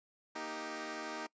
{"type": "chord", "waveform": "10% pulse", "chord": "Eb major", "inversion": "second", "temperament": "equal", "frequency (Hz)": [233.1, 311.1, 392], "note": ["Bb3", "Eb4", "G4"], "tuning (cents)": [0, 0, 0], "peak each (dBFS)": [-39, -34, -37], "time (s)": [0.35, 1.27], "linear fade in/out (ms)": 10, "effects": ["noise-tail reverb RT60 0.1 s tail -23 dB re dry", "resampled to 16000 Hz"]}